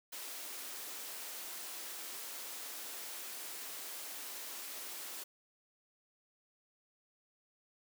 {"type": "high-pass noise", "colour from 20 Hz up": "white", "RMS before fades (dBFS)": -45, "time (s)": [0.12, 5.24], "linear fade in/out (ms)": 10, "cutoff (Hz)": 260, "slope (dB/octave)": 24, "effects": []}